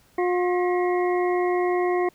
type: harmonic tone with a mistuned harmonic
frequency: 358 Hz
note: F4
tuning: 43 cents sharp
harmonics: 1 / 2 / 3 / 5 / 6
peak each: -21 / -27 / -31 / -35 / -37 dBFS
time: 0.18-2.09 s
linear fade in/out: 5 ms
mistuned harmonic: 5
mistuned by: +110 cents
effects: pink hiss -59 dBFS RMS until 2.14 s